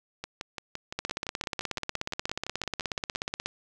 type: two click trains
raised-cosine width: 0.2 ms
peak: -18 / -13 dBFS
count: 18 / 42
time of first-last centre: 0.24-3.151 / 0.99-3.46 s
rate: 5.84 / 16.6 Hz
effects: none